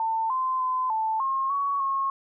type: tone with pitch steps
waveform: sine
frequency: 895 / 1036 / 1024 / 881 / 1073 / 1121 / 1087 Hz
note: A5 / C6 / C6 / A5 / C6 / C#6 / C#6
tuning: +29 / -17 / -38 / +2 / +43 / +19 / -34 cents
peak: -23 dBFS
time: 0-2.1 s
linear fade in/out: 2 ms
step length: 300 ms
effects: none